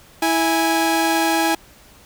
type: tone pair together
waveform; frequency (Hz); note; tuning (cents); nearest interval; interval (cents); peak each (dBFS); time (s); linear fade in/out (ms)
sawtooth; 327.4 / 827.2; E4 / G#5; -12 / -7; octave + major third; 1605; -15; 0.22-1.55; 5
effects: pink hiss -48 dBFS RMS until 2.05 s